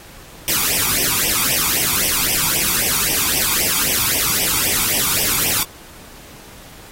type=noise with flanger; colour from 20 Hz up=white; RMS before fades=-18 dBFS; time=0.48-5.63 s; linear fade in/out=0 ms; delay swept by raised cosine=0.35 to 0.88 ms; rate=3.8 Hz; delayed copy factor=+0.95; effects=pink hiss -41 dBFS RMS until 6.91 s + AAC 48 kbps